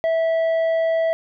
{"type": "tone with tanh clipping", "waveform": "sine", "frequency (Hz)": 654, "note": "E5", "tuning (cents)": -14, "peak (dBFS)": -18, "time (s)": [0.04, 1.13], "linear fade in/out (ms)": 0, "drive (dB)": 6, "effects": []}